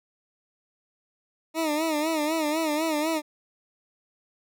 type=tone with vibrato; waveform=20% pulse; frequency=311.1 Hz; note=D#4; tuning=in tune; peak=-19 dBFS; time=1.54-3.22 s; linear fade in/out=50 ms; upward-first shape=sine; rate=4 Hz; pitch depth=90 cents each way; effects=none